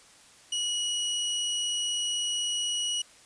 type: tone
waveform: sawtooth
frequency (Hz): 2916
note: F#7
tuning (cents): -26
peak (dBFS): -24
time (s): 0.52-3.02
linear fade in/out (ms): 5
effects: white hiss -55 dBFS RMS until 3.25 s + resampled to 22050 Hz